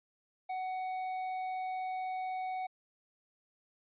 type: tone with tanh clipping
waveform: triangle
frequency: 746 Hz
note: F#5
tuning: 14 cents sharp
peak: -36 dBFS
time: 0.49-2.67 s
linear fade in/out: 10 ms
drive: 12 dB
effects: resampled to 8000 Hz